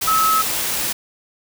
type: tone in noise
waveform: sine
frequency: 1292 Hz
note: E6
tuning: 35 cents flat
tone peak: -14 dBFS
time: 0.07-0.42 s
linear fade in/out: 10 ms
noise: white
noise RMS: -22 dBFS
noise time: 0.01-0.93 s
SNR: +5 dB
effects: none